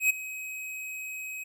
square tone with ADSR envelope, 2536 Hz, D#7, 32 cents sharp, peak -19 dBFS, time 0-1.44 s, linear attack 100 ms, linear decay 10 ms, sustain -17 dB, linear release 11 ms, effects none

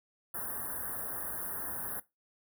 white band-stop noise, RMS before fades -38 dBFS, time 0.34-2 s, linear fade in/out 5 ms, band 1800 to 9500 Hz, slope 96 dB/octave, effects noise-tail reverb RT60 0.2 s tail -18 dB re dry

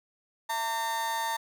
35% pulse tone with amplitude modulation, 910 Hz, A#5, 42 cents flat, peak -24 dBFS, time 0.49-1.37 s, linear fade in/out 10 ms, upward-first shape sine, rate 248 Hz, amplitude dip 65%, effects none

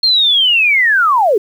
sine linear sweep, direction down, 4264 to 370 Hz, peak -8 dBFS, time 0.03-1.38 s, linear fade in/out 5 ms, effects 7-bit

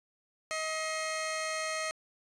15% pulse tone pair together, 633 / 2128 Hz, D#5 / C7, +30 / +29 cents, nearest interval octave + major sixth, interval 2099 cents, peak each -27 / -32 dBFS, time 0.51-1.91 s, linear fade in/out 0 ms, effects resampled to 22050 Hz

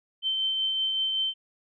sine tone with tremolo, 3098 Hz, G7, 21 cents flat, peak -23 dBFS, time 0.22-1.34 s, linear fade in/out 50 ms, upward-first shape triangle, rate 5.3 Hz, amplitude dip 30%, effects none

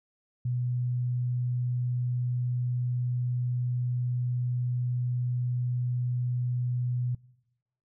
sine tone, 123.47 Hz, B2, in tune, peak -26 dBFS, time 0.45-7.15 s, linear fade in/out 5 ms, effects noise-tail reverb RT60 1.0 s tail -24 dB re dry

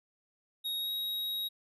square tone with pitch glide, 3764 to 3801 Hz, A#7 to A#7, +16 to +33 cents, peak -33 dBFS, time 0.64-1.49 s, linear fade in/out 20 ms, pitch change +17 cents, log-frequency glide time 0.79-0.9 s, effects none

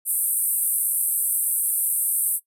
pink band-pass noise, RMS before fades -23 dBFS, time 0.05-2.4 s, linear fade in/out 50 ms, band 8500 to 14000 Hz, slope 96 dB/octave, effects noise-tail reverb RT60 0.1 s tail -19 dB re dry

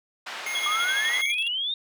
pink band-pass noise, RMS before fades -36 dBFS, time 0.26-1.22 s, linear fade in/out 10 ms, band 940 to 3800 Hz, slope 12 dB/octave
square tone, 2141 Hz, C7, 39 cents sharp, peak -29 dBFS, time 0.46-1.32 s, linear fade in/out 5 ms
triangle tone with tremolo, 3335 Hz, G#7, 7 cents sharp, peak -24 dBFS, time 0.55-1.48 s, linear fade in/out 2 ms, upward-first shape square, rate 12 Hz, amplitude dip 70%
sine exponential sweep, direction up, 1180 to 3729 Hz, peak -25 dBFS, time 0.66-1.74 s, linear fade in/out 2 ms
effects none

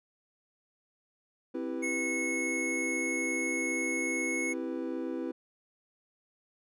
triangle chord, C major seventh, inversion none, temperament equal, 261.6 / 329.6 / 392 / 493.9 Hz, C4 / E4 / G4 / B4, 0 / 0 / 0 / 0 cents, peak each -35 / -34 / -40 / -38 dBFS, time 1.54-5.32 s, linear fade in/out 10 ms
square tone, 2189 Hz, C#7, 22 cents flat, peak -32 dBFS, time 1.82-4.54 s, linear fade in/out 20 ms
effects resampled to 32000 Hz

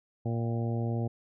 harmonic tone with a mistuned harmonic, 116.54 Hz, A#2, in tune, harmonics 1 / 2 / 3 / 4 / 5 / 6 / 7, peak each -29 / -35 / -39 / -41 / -43 / -45 / -46 dBFS, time 0.25-1.08 s, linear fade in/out 10 ms, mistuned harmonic 7, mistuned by -46 cents, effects none

